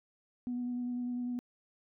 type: tone with vibrato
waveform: sine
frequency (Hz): 245.3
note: B3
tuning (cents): -12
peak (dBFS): -32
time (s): 0.47-1.39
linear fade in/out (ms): 0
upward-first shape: triangle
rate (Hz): 10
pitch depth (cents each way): 17
effects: tanh soft clip ceiling -29 dBFS